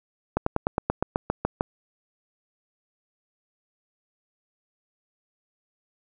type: slowing click train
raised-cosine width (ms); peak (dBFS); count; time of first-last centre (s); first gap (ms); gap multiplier
1; -8; 11; 0.37-1.609; 94; 1.06
effects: none